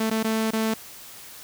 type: tone with dropouts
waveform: sawtooth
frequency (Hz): 221.2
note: A3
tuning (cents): +9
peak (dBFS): -18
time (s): 0-0.74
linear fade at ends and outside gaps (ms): 5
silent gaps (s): 0.1-0.11 / 0.23-0.244 / 0.508-0.532
effects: white hiss -43 dBFS RMS until 1.43 s